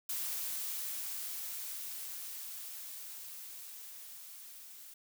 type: noise with level ramp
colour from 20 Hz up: blue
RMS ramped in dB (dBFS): -37 to -52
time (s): 0.09-4.94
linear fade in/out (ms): 5
effects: none